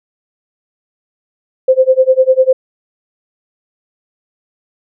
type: tone with tremolo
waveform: sine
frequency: 520 Hz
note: C5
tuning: 11 cents flat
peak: -3 dBFS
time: 1.68-2.53 s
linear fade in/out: 5 ms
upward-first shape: sine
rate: 10 Hz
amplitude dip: 95%
effects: none